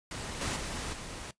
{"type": "noise with level steps", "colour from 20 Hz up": "pink", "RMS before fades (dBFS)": [-39, -33, -37, -42], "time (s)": [0.11, 1.31], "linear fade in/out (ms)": 2, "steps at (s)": [0.41, 0.56, 0.93], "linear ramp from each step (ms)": 2, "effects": ["noise-tail reverb RT60 0.1 s tail -17 dB re dry", "resampled to 22050 Hz"]}